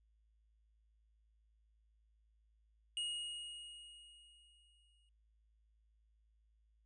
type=tone with exponential decay; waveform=square; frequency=2875 Hz; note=F7; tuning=50 cents sharp; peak=-37 dBFS; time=2.97-5.09 s; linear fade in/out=1 ms; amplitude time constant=460 ms; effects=added 54 Hz sine -70 dBFS peak until 6.85 s + resampled to 22050 Hz